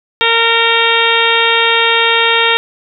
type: harmonic tone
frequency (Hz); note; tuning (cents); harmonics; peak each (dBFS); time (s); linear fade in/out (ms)
460.2; A#4; -22; 1 / 2 / 3 / 4 / 5 / 6 / 7 / 8; -17 / -17 / -17 / -17 / -17 / -17 / -17 / -17; 0.21-2.57; 0
effects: none